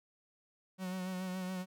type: tone with vibrato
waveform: 45% pulse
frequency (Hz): 185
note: F#3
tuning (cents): 0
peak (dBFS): -37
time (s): 0.78-1.66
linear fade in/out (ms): 50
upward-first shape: sine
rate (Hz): 7.1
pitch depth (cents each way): 31
effects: none